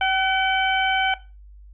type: harmonic tone with a mistuned harmonic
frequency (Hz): 766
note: G5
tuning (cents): -40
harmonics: 1 / 2 / 3 / 4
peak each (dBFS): -21 / -24 / -26 / -27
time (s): 0.01-1.14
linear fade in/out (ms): 2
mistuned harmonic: 2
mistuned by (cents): -29
effects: noise-tail reverb RT60 0.3 s tail -17 dB re dry + added 50 Hz sine -42 dBFS peak until 1.73 s